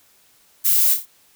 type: noise with echo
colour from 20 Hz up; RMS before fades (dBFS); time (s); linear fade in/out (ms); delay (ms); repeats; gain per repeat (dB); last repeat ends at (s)
violet; -17; 0.64-0.95; 20; 28; 4; -6; 1.062
effects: white hiss -56 dBFS RMS until 1.35 s